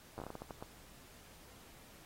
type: slowing click train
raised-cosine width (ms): 1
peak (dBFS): -30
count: 11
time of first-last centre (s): 0.18-0.625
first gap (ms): 9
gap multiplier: 1.33
effects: pink hiss -59 dBFS RMS until 2.05 s + AAC 48 kbps